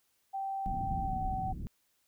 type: tone with pitch glide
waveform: sine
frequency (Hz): 779 to 759.5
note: G5 to F#5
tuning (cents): -11 to +45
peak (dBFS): -33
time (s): 0.33-1.53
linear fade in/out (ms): 20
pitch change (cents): -44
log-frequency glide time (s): 1.04-1.12
type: low-pass noise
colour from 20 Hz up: pink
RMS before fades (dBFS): -37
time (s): 0.66-1.67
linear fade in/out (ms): 0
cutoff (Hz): 240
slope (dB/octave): 24
effects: white hiss -74 dBFS RMS until 2.07 s